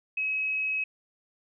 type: tone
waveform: sine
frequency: 2557 Hz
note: D#7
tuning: 47 cents sharp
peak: -26 dBFS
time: 0.17-0.84 s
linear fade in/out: 5 ms
effects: none